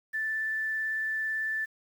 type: tone with vibrato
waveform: sine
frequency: 1760 Hz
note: A6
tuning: in tune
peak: -28 dBFS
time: 0.13-1.66 s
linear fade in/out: 20 ms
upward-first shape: triangle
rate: 18 Hz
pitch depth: 8 cents each way
effects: 9-bit